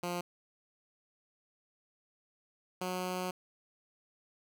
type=tone pair in turn; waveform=10% pulse; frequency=175.9 / 182.79 Hz; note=F3 / F#3; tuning=+13 / -21 cents; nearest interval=minor second; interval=66 cents; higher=second; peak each=-26 dBFS; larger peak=neither; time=0.03-0.21 / 2.81-3.31 s; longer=second; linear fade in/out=5 ms; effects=none